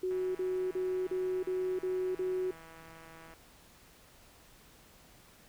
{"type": "tone bursts", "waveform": "sine", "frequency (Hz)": 370, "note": "F#4", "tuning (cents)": 0, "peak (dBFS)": -30, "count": 7, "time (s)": [0.03, 2.51], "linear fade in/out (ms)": 5, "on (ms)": 320, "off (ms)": 40}
{"type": "click train", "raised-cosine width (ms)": 0.5, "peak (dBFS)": -38, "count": 527, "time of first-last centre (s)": [0.11, 3.337], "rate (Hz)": 163}
{"effects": ["pink hiss -59 dBFS RMS until 5.48 s"]}